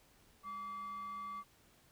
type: tone with frequency modulation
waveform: sine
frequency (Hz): 1149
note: D6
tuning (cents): -38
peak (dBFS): -40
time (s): 0.43-1.44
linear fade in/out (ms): 50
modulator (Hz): 946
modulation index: 0.29
effects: tanh soft clip ceiling -39 dBFS + pink hiss -67 dBFS RMS until 1.91 s